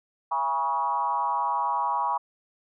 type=tone with frequency modulation; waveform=sine; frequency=968 Hz; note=B5; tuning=35 cents flat; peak=-23 dBFS; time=0.31-2.18 s; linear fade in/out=10 ms; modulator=147 Hz; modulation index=1.2; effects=none